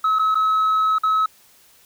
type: tone with dropouts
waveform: sine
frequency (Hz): 1287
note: E6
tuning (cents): -42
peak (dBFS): -13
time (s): 0.04-1.26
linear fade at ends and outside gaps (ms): 5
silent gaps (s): 0.188-0.193 / 0.346-0.353 / 0.984-1.034
effects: tanh soft clip ceiling -14 dBFS + white hiss -53 dBFS RMS until 1.85 s